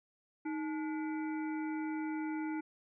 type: harmonic tone with a mistuned harmonic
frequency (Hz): 288.1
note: D4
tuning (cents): -33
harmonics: 1 / 3 / 5 / 7 / 8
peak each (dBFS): -35 / -45 / -49 / -52 / -53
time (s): 0.45-2.61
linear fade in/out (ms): 10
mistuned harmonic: 1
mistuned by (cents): +140
effects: none